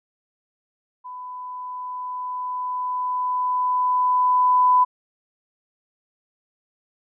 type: tone with level ramp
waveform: sine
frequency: 1000 Hz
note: B5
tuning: 21 cents sharp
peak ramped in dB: -33 to -12 dBFS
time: 1.04-4.85 s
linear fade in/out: 20 ms
effects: none